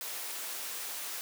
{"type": "high-pass noise", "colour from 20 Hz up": "white", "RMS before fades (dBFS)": -39, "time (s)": [0.01, 1.21], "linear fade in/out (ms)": 0, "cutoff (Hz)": 380, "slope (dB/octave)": 12, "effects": []}